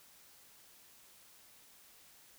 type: silence
effects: white hiss -61 dBFS RMS until 2.38 s